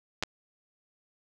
clicks, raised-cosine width 0.2 ms, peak -12 dBFS, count 2, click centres 0.226 / 0.235 s, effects none

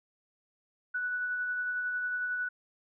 sine tone with tremolo, 1480 Hz, F#6, in tune, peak -29 dBFS, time 0.94-2.49 s, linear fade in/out 10 ms, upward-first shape sine, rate 11 Hz, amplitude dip 25%, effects none

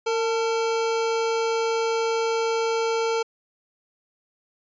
square tone pair together, 456.3 / 885 Hz, A#4 / A5, -37 / +10 cents, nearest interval major seventh, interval 1147 cents, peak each -23 / -30 dBFS, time 0.06-3.23 s, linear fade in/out 10 ms, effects resampled to 16000 Hz

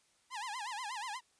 sawtooth tone with vibrato, 920 Hz, A#5, 23 cents flat, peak -35 dBFS, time 0.3-1.21 s, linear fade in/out 50 ms, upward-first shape sine, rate 8.3 Hz, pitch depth 220 cents each way, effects white hiss -71 dBFS RMS until 1.39 s + resampled to 22050 Hz

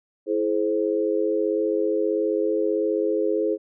sine chord, E augmented, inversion none, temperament equal with one note detuned, 329.6 / 424.8 / 523.3 Hz, E4 / G#4 / B#4, 0 / +39 / 0 cents, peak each -25 / -23 / -26 dBFS, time 0.26-3.58 s, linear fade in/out 50 ms, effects none

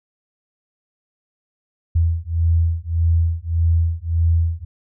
sine beating tone pair, 82.4 / 84.1 Hz, E2 / E2, 0 / +35 cents, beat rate 1.7 Hz, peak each -18 dBFS, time 1.95-4.65 s, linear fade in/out 10 ms, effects none

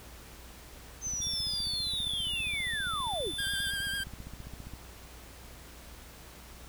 sine linear sweep, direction down, 6272 to 250 Hz, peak -32 dBFS, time 1.01-3.33 s, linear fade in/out 50 ms
click train, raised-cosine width 5 ms, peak -32 dBFS, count 56, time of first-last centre 1.07-4.737 s, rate 15 Hz
square tone, 3520 Hz, A7, in tune, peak -36 dBFS, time 1.21-3.71 s, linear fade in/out 10 ms
25% pulse tone with vibrato, 1600 Hz, G6, 35 cents sharp, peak -28 dBFS, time 3.38-4.04 s, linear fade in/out 10 ms, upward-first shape triangle, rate 9.1 Hz, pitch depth 35 cents each way
effects added 60 Hz sine -51 dBFS peak until 6.68 s + pink hiss -51 dBFS RMS until 6.68 s

